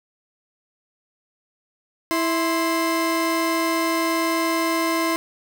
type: tone pair together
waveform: 30% pulse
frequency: 328.5 / 1046.5 Hz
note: E4 / C6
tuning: -6 / 0 cents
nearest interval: octave + minor sixth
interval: 2006 cents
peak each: -19 / -21 dBFS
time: 2.11-5.16 s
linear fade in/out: 0 ms
effects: none